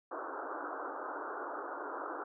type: band-pass noise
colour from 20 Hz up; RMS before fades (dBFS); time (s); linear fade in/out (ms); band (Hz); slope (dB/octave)
white; -41; 0.11-2.24; 10; 280 to 1500; 96
effects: none